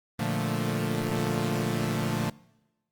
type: chord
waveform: sawtooth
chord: Bb major seventh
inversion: none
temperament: equal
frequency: 116.54 / 146.83 / 174.61 / 220 Hz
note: Bb2 / D3 / F3 / A3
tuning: 0 / 0 / 0 / 0 cents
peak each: -28 dBFS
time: 0.19-2.3 s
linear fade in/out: 5 ms
effects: noise-tail reverb RT60 1.0 s tail -23 dB re dry + Opus 32 kbps